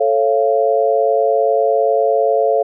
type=chord; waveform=sine; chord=A augmented; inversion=none; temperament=just; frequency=440 / 550 / 687.5 Hz; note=A4 / C#5 / E#5; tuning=0 / -14 / -27 cents; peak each=-16 dBFS; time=0-2.63 s; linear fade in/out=10 ms; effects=none